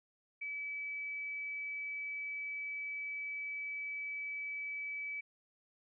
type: tone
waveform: sine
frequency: 2295 Hz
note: D7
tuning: 40 cents flat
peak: -38 dBFS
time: 0.41-5.21 s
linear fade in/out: 10 ms
effects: none